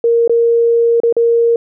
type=tone with dropouts; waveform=sine; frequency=466.2 Hz; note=A#4; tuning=in tune; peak=-8 dBFS; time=0.04-1.56 s; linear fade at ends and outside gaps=2 ms; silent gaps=0.277-0.295 / 1.002-1.034 / 1.126-1.166 s; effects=none